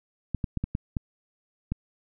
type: clicks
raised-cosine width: 5 ms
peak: -15 dBFS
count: 7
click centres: 0.347 / 0.442 / 0.573 / 0.64 / 0.751 / 0.968 / 1.72 s
effects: none